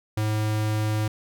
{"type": "tone", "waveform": "square", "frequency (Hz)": 107.5, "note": "A2", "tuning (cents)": -40, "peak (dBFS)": -23, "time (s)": [0.17, 1.08], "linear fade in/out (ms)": 5, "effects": []}